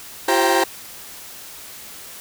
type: tone cluster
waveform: 30% pulse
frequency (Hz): 341.3 / 385.8 / 529 / 788 / 935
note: F4 / G4 / C5 / G5 / A#5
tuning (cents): -40 / -28 / +19 / +9 / +5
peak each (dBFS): -19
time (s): 0.28-0.64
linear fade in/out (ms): 5
effects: white hiss -38 dBFS RMS until 2.2 s